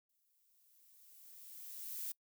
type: noise with exponential growth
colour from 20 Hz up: violet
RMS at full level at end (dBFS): -41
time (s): 0.09-2.12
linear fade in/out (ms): 5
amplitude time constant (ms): 440
effects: noise-tail reverb RT60 0.1 s tail -23 dB re dry